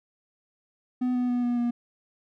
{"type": "tone with pitch steps", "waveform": "triangle", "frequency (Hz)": [250.5, 247.6, 244.8, 242, 239.2], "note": ["B3", "B3", "B3", "B3", "A#3"], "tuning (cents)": [25, 5, -15, -35, 45], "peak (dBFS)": -21, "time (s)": [1.01, 1.71], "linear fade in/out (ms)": 10, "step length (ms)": 140, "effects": []}